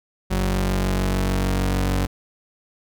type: tone pair together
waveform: sawtooth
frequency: 46.66 / 93.4 Hz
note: F#1 / F#2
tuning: +15 / +17 cents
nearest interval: octave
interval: 1202 cents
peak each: -17 dBFS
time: 0.3-2.07 s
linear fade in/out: 20 ms
effects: none